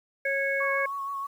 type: harmonic tone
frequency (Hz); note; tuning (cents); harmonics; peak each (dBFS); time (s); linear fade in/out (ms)
550; C#5; -14; 1 / 3 / 4; -29 / -29 / -29; 0.25-0.86; 5
type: tone with vibrato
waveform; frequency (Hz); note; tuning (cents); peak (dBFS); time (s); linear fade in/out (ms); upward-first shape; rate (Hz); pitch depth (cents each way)
sine; 1108.7; C#6; 0; -30; 0.6-1.27; 10; sine; 6.4; 22
effects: 9-bit